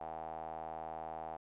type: tone with band-pass filter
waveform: square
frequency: 40 Hz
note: D#1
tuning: 49 cents sharp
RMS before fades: -44 dBFS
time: 0-1.37 s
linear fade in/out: 10 ms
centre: 760 Hz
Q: 6.7
effects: resampled to 8000 Hz